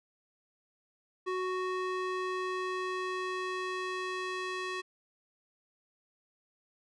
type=tone with band-pass filter sweep; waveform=square; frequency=370 Hz; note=F#4; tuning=in tune; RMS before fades=-35 dBFS; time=1.26-4.82 s; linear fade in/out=20 ms; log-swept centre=990 to 2100 Hz; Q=0.74; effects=resampled to 24000 Hz